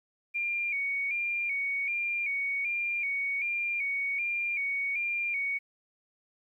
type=tone with vibrato; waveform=sine; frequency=2312 Hz; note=D7; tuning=28 cents flat; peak=-28 dBFS; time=0.34-5.59 s; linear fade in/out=20 ms; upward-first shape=square; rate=1.3 Hz; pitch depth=60 cents each way; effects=11-bit